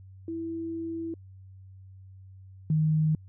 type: tone pair in turn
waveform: sine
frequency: 329.6 / 155.55 Hz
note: E4 / D#3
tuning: 0 / 0 cents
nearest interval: octave + minor second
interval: 1300 cents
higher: first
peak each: -31 / -21 dBFS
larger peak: second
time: 0.28-1.14 / 2.7-3.15 s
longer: first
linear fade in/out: 2 ms
effects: added 95 Hz sine -46 dBFS peak until 3.28 s